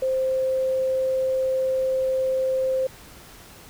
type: tone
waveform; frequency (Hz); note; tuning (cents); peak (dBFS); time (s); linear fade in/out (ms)
sine; 523.3; C5; 0; -20; 0.02-2.87; 5
effects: pink hiss -46 dBFS RMS until 3.69 s